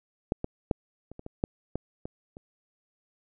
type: clicks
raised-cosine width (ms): 2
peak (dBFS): -12 / -17 / -10 / -29 / -28 / -25 / -12 / -17 / -23 / -30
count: 10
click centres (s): 0.321 / 0.444 / 0.712 / 1.116 / 1.194 / 1.264 / 1.439 / 1.756 / 2.055 / 2.369
effects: none